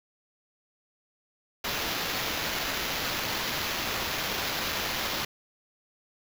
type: noise with sample-and-hold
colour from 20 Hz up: blue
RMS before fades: -31 dBFS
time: 1.64-5.25 s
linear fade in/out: 5 ms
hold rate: 8820 Hz
effects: none

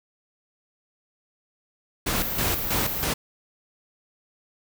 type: noise with tremolo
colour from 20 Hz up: pink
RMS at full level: -25 dBFS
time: 2.06-3.14 s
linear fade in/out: 10 ms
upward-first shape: square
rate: 3.1 Hz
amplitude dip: 65%
type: high-pass noise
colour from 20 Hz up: pink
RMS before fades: -30 dBFS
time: 2.16-3.04 s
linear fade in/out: 0 ms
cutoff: 12000 Hz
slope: 96 dB/octave
effects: none

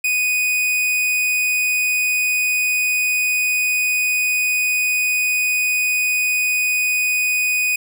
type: tone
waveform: 45% pulse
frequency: 2485 Hz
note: D#7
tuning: 3 cents flat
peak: -16 dBFS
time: 0.04-7.76 s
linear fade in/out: 5 ms
effects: none

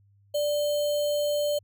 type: tone with sample-and-hold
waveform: sine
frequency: 588 Hz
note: D5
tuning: 2 cents sharp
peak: -23 dBFS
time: 0.34-1.59 s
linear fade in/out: 10 ms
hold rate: 3675 Hz
effects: added 100 Hz sine -58 dBFS peak until 1.63 s

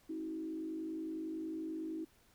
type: tone with frequency modulation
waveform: sine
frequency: 319.9 Hz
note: D#4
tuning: 48 cents sharp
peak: -38 dBFS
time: 0.09-2.05 s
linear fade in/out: 10 ms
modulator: 50.9 Hz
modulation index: 0.66
effects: pink hiss -68 dBFS RMS until 2.34 s

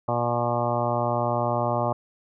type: harmonic tone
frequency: 120 Hz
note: B2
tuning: 49 cents flat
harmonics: 1 / 2 / 3 / 4 / 5 / 6 / 7 / 8 / 9 / 10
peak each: -29 / -33 / -34 / -35 / -27 / -30 / -30 / -36 / -31 / -36 dBFS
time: 0.08-1.93 s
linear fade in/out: 5 ms
effects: none

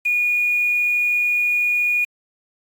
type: tone with quantisation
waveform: sine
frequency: 2447 Hz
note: D#7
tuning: 29 cents flat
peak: -16 dBFS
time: 0.05-2.05 s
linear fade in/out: 10 ms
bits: 6
effects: AAC 64 kbps

